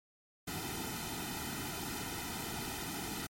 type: noise with comb filter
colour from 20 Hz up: pink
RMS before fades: -40 dBFS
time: 0.47-3.27 s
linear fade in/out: 10 ms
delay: 1.8 ms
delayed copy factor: -0.85
effects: MP3 64 kbps